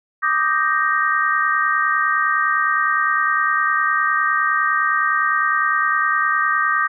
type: chord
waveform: sine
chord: Eb major seventh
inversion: third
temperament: equal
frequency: 1174.7 / 1244.5 / 1568 / 1864.7 Hz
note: D6 / Eb6 / G6 / Bb6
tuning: 0 / 0 / 0 / 0 cents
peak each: -21 dBFS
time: 0.22-6.88 s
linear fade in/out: 20 ms
effects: none